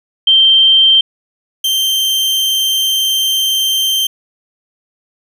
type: tone pair in turn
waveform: sine / 40% pulse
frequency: 3139 / 3139 Hz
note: G7 / G7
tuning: +2 / +2 cents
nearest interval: unison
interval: 0 cents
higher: neither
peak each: -5 / -11 dBFS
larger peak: first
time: 0.27-1.01 / 1.64-4.07 s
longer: second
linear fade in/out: 5 ms
effects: none